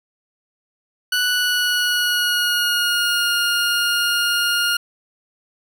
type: tone with pitch glide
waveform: 20% pulse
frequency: 1480 to 1418.1 Hz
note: F#6 to F6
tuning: 0 to +26 cents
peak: -12 dBFS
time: 1.12-4.77 s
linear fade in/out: 5 ms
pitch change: -74 cents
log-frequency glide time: 1.25-3.34 s
effects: none